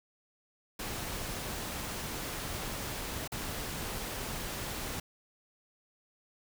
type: noise with dropouts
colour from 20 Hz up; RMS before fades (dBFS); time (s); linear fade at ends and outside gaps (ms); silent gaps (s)
pink; -38; 0.79-5; 5; 3.277-3.319
effects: none